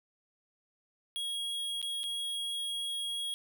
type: tone with dropouts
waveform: square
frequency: 3301 Hz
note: G#7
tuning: 11 cents flat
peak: -34 dBFS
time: 1.16-3.34 s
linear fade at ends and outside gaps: 0 ms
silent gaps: 1.816-1.827 / 2.033-2.039 s
effects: none